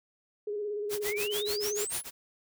sine tone with vibrato, 415.3 Hz, G#4, in tune, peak -31 dBFS, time 0.47-1.85 s, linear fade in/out 5 ms, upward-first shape square, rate 17 Hz, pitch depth 31 cents each way
white noise with tremolo, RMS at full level -34 dBFS, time 0.89-2.11 s, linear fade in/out 50 ms, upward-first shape sine, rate 6.8 Hz, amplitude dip 100%
sine exponential sweep, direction up, 1864.7 to 10850 Hz, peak -34 dBFS, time 1.04-2.04 s, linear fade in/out 50 ms
effects none

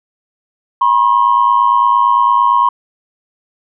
sine tone pair together, 967.2 / 1076 Hz, B5 / C6, -36 / +48 cents, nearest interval major second, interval 184 cents, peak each -10 / -10 dBFS, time 0.81-2.69 s, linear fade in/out 5 ms, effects tanh soft clip ceiling -1 dBFS

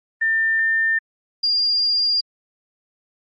sine tone pair in turn, 1800 / 4805 Hz, A6 / D8, +39 / +39 cents, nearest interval octave + perfect fourth, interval 1700 cents, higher second, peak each -16 / -16 dBFS, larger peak neither, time 0.21-0.99 / 1.43-2.21 s, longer neither, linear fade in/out 10 ms, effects Opus 32 kbps

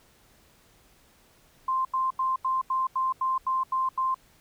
sine tone bursts, 1046.5 Hz, C6, in tune, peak -23 dBFS, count 10, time 1.68-4.145 s, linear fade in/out 5 ms, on 170 ms, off 85 ms, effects pink hiss -60 dBFS RMS until 4.4 s

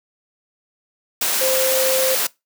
sine tone in noise, 523.3 Hz, C5, in tune, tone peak -18 dBFS, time 1.41-2.15 s, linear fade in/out 5 ms, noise white, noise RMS -20 dBFS, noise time 1.21-2.27 s, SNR -1 dB, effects noise-tail reverb RT60 0.2 s tail -22 dB re dry + high-pass 300 Hz 12 dB/octave

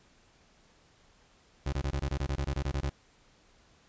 30% pulse tone bursts, 68.5 Hz, C#2, 20 cents flat, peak -26 dBFS, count 14, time 1.66-2.895 s, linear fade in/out 5 ms, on 65 ms, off 25 ms, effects pink hiss -63 dBFS RMS until 3.88 s + resampled to 16000 Hz

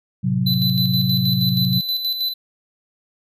sine chord, F# diminished, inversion first, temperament equal, 110 / 130.81 / 185 Hz, A2 / C3 / F#3, 0 / 0 / 0 cents, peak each -25 / -20 / -20 dBFS, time 0.23-1.81 s, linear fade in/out 20 ms
square tone with tremolo, 4007 Hz, B7, 24 cents sharp, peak -19 dBFS, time 0.46-2.34 s, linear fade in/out 10 ms, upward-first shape square, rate 6.3 Hz, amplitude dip 50%
effects none

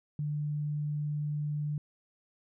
sine tone, 148.5 Hz, D3, 20 cents sharp, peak -30 dBFS, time 0.19-1.78 s, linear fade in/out 2 ms, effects none

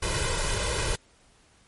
pink noise with comb filter, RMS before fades -27 dBFS, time 0.02-0.96 s, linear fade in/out 10 ms, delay 2 ms, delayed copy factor +0.85, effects pink hiss -60 dBFS RMS until 1.67 s + MP3 48 kbps

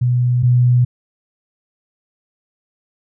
sine tone pair in turn, 123.4 / 123.4 Hz, B2 / B2, -1 / -1 cents, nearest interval unison, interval 0 cents, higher neither, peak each -12 / -9 dBFS, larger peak second, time 0.01-0.43 / 0.43-0.85 s, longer neither, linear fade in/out 10 ms, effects none

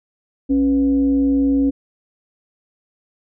sine tone with frequency modulation, 275 Hz, C#4, 14 cents flat, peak -13 dBFS, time 0.49-1.71 s, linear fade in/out 20 ms, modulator 220 Hz, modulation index 0.36, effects none

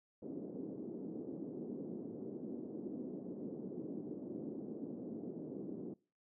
pink band-pass noise, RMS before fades -45 dBFS, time 0.22-5.94 s, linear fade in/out 5 ms, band 210 to 390 Hz, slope 24 dB/octave, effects noise-tail reverb RT60 0.4 s tail -24 dB re dry

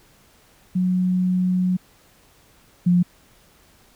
sine tone pair in turn, 182.8 / 176.98 Hz, F#3 / F3, -21 / +23 cents, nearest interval minor second, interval 56 cents, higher first, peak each -17 / -13 dBFS, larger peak second, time 0.75-1.77 / 2.86-3.03 s, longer first, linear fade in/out 10 ms, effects pink hiss -55 dBFS RMS until 3.95 s

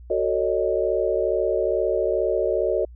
sine chord, D# half-diminished seventh, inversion first, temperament just, 373.4 / 448 / 560 / 622.3 Hz, F#4 / A4 / C#5 / D#5, +16 / +31 / +18 / 0 cents, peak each -25 dBFS, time 0.1-2.85 s, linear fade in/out 5 ms, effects added 60 Hz sine -40 dBFS peak until 2.95 s

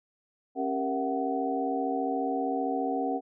sine tone cluster, 272.6 / 394.8 / 468.4 / 673 / 748 Hz, C#4 / G4 / A#4 / E5 / F#5, -29 / +12 / +8 / +36 / +19 cents, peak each -31 / -36 / -34 / -37 / -31 dBFS, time 0.55-3.21 s, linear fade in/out 50 ms, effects none

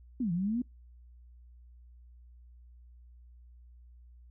sine exponential two-way sweep, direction down then up, 270 to 164.81 to 255.3 Hz, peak -28 dBFS, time 0.2-0.62 s, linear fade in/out 5 ms, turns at 0.32 s, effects noise-tail reverb RT60 0.2 s tail -25 dB re dry + added 60 Hz sine -52 dBFS peak until 4.3 s

